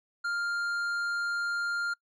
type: tone with tanh clipping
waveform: sine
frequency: 1400 Hz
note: F6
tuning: 4 cents sharp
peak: -30 dBFS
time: 0.24-1.94 s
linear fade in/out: 10 ms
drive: 9 dB
effects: noise-tail reverb RT60 0.1 s tail -25 dB re dry